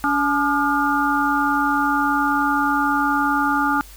harmonic tone with a mistuned harmonic, 284.5 Hz, C#4, 45 cents sharp, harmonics 1 / 3 / 4 / 5, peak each -22 / -22 / -22 / -22 dBFS, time 0.04-3.81 s, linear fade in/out 0 ms, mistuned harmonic 4, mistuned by +97 cents, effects added 50 Hz sine -41 dBFS peak until 3.96 s + white hiss -45 dBFS RMS until 3.96 s

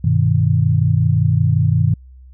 sine chord, G augmented, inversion none, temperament equal, 98 / 123.47 / 155.56 Hz, G2 / B2 / D#3, 0 / 0 / 0 cents, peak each -16 dBFS, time 0.04-1.94 s, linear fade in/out 5 ms, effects added 64 Hz sine -38 dBFS peak until 2.33 s

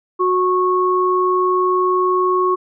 sine tone pair together, 366.7 / 1100 Hz, F#4 / C#6, -15 / -14 cents, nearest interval octave + perfect fifth, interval 1901 cents, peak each -16 dBFS, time 0.19-2.56 s, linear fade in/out 20 ms, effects none

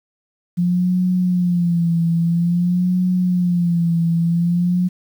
sine tone with vibrato, 174.61 Hz, F3, in tune, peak -14 dBFS, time 0.57-4.89 s, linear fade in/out 20 ms, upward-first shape sine, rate 0.5 Hz, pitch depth 75 cents each way, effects 8-bit

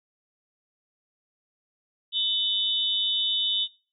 sine tone cluster, 3010 / 3503 / 3705 Hz, F#7 / A7 / A#7, +29 / -8 / -11 cents, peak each -27 dBFS, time 2.12-3.68 s, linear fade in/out 50 ms, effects noise-tail reverb RT60 0.4 s tail -21 dB re dry

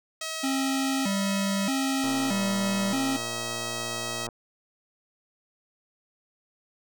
5% pulse tone, 640 Hz, D#5, 49 cents sharp, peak -20 dBFS, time 0.21-4.27 s, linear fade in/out 5 ms
square tone with vibrato, 229.9 Hz, A#3, 24 cents flat, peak -26 dBFS, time 0.43-3.17 s, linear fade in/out 10 ms, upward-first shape square, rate 0.8 Hz, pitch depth 270 cents each way
click train, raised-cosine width 1 ms, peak -24 dBFS, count 264, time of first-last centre 2.04-4.288 s, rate 117 Hz
effects none

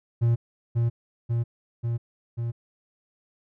triangle tone with echo, 117.3 Hz, A#2, 11 cents sharp, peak -16 dBFS, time 0.21-0.36 s, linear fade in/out 20 ms, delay 540 ms, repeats 4, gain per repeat -2 dB, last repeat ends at 2.52 s, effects none

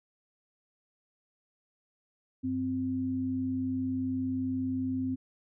sine tone pair together, 97.39 / 260 Hz, G2 / C4, -11 / -11 cents, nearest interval octave + perfect fourth, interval 1700 cents, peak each -38 / -29 dBFS, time 2.43-5.16 s, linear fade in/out 20 ms, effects none

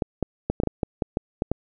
clicks, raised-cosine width 2 ms, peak -9 dBFS, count 11, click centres 0.022 / 0.227 / 0.5 / 0.601 / 0.635 / 0.673 / 0.832 / 1.022 / 1.171 / 1.421 / 1.516 s, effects none

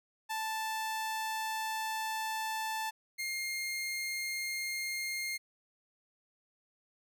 sawtooth tone pair in turn, 880 / 2124 Hz, A5 / C7, 0 / +25 cents, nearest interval octave + minor third, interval 1525 cents, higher second, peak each -30 / -31 dBFS, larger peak first, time 0.29-2.91 / 3.18-5.38 s, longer first, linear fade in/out 20 ms, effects none

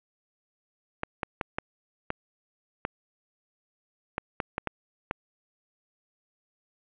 clicks, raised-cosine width 0.5 ms, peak -13 dBFS, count 11, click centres 1.034 / 1.232 / 1.412 / 1.585 / 2.104 / 2.851 / 4.181 / 4.402 / 4.581 / 4.673 / 5.111 s, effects resampled to 8000 Hz + 9-bit

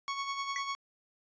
sawtooth tone with tremolo, 1108.7 Hz, C#6, in tune, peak -28 dBFS, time 0.08-0.75 s, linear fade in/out 0 ms, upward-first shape sine, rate 10 Hz, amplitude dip 50%
square tone with exponential decay, 1977 Hz, B6, 1 cent sharp, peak -30 dBFS, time 0.56-0.64 s, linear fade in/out 1 ms, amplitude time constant 16 ms
effects resampled to 16000 Hz

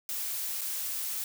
blue noise with dropouts, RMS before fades -34 dBFS, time 0.09-1.24 s, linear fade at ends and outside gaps 1 ms, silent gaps 0.61-0.615 s, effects none

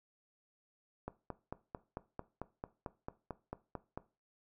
click train, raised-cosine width 1 ms, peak -26 dBFS, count 14, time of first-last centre 1.08-3.975 s, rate 4.49 Hz, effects noise-tail reverb RT60 0.3 s tail -17 dB re dry

